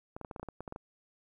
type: clicks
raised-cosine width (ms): 1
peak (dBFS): -27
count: 12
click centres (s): 0.165 / 0.213 / 0.248 / 0.312 / 0.362 / 0.397 / 0.43 / 0.487 / 0.606 / 0.678 / 0.724 / 0.761
effects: 11-bit